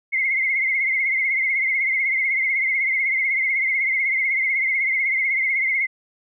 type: tone with vibrato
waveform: sine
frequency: 2118 Hz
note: C7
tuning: 21 cents sharp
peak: -18 dBFS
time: 0.12-5.87 s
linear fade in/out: 20 ms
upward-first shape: triangle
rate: 16 Hz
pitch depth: 81 cents each way
effects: none